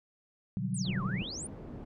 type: chord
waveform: sine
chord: G major seventh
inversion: first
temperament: just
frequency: 122.5 / 147 / 183.75 / 196 Hz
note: B2 / D3 / F#3 / G3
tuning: -14 / +2 / -12 / 0 cents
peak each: -36 / -38 / -34 / -38 dBFS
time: 0.57-1.22 s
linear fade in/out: 0 ms
type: exponential two-way sweep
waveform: sine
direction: down then up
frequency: 9956 to 1020 to 9956 Hz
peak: -38 dBFS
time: 0.74-1.47 s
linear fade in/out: 5 ms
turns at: 1.03 s
type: low-pass noise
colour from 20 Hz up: white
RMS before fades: -44 dBFS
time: 0.84-1.85 s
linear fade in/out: 10 ms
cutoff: 300 Hz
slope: 12 dB/octave
effects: none